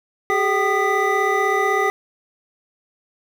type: tone cluster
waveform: triangle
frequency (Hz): 386.7 / 422.7 / 771 / 1225 / 1985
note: G4 / G#4 / G5 / D#6 / B6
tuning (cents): -24 / +31 / -29 / -27 / +8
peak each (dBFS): -21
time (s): 0.3-1.9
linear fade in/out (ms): 0
effects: 7-bit